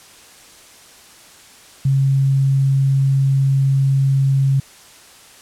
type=tone; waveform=sine; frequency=136 Hz; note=C#3; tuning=33 cents flat; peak=-12 dBFS; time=1.85-4.6 s; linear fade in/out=5 ms; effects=white hiss -44 dBFS RMS until 5.41 s + low-pass 10000 Hz 12 dB/octave